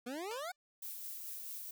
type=exponential sweep; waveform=25% pulse; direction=up; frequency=233.1 to 765 Hz; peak=-36 dBFS; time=0.06-0.52 s; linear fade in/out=10 ms
type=tone with exponential decay; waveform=5% pulse; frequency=590 Hz; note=D5; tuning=8 cents sharp; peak=-34 dBFS; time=0.31-0.56 s; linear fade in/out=1 ms; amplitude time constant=53 ms
type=noise with tremolo; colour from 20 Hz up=violet; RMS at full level=-44 dBFS; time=0.82-1.71 s; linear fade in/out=5 ms; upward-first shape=sine; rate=4.6 Hz; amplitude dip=25%
effects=none